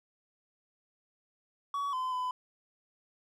triangle tone with pitch steps, 1129 / 1023 / 1006 Hz, C#6 / C6 / B5, +31 / -39 / +32 cents, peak -29 dBFS, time 1.74-2.31 s, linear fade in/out 2 ms, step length 190 ms, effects none

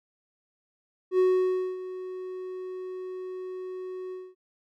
triangle tone with ADSR envelope, 370 Hz, F#4, in tune, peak -16 dBFS, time 1.11-4.35 s, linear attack 77 ms, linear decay 580 ms, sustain -16 dB, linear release 230 ms, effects none

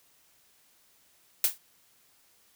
blue noise with exponential decay, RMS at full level -19 dBFS, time 1.44-1.58 s, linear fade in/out 2 ms, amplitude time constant 29 ms, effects white hiss -64 dBFS RMS until 2.55 s

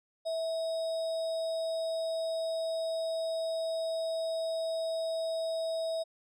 sine tone with sample-and-hold, 652 Hz, E5, 19 cents flat, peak -30 dBFS, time 0.25-6.04 s, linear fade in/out 20 ms, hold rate 4410 Hz, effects low-pass 7000 Hz 12 dB/octave

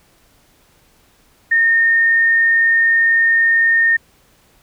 sine tone, 1831 Hz, A#6, 32 cents flat, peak -10 dBFS, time 1.51-3.97 s, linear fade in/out 10 ms, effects pink hiss -54 dBFS RMS until 4.62 s

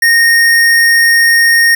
square tone, 1852 Hz, A#6, 12 cents flat, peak -6 dBFS, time 0.02-1.75 s, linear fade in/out 5 ms, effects 7-bit

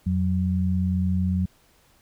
sine tone pair together, 87.3 / 184.98 Hz, F2 / F#3, 0 / 0 cents, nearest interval octave + minor second, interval 1300 cents, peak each -23 dBFS, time 0.06-1.46 s, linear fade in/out 10 ms, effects pink hiss -60 dBFS RMS until 2.01 s

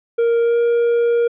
triangle tone with pitch glide, 466.2 to 471.1 Hz, A#4 to A#4, 0 to +18 cents, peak -11 dBFS, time 0.18-1.28 s, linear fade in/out 10 ms, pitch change +18 cents, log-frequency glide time 0.41-0.58 s, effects resampled to 8000 Hz

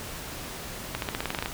accelerating click train, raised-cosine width 0.3 ms, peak -12 dBFS, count 11, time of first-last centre 0.95-1.459 s, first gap 72 ms, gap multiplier 0.92, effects pink hiss -38 dBFS RMS until 1.53 s

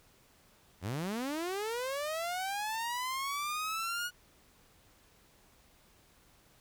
sawtooth linear sweep, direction up, 81.4 to 1459 Hz, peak -30 dBFS, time 0.81-4.11 s, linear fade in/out 50 ms, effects pink hiss -64 dBFS RMS until 6.6 s

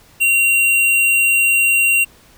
square tone, 2755 Hz, F7, 24 cents flat, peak -12 dBFS, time 0.2-2.05 s, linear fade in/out 20 ms, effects pink hiss -48 dBFS RMS until 2.37 s

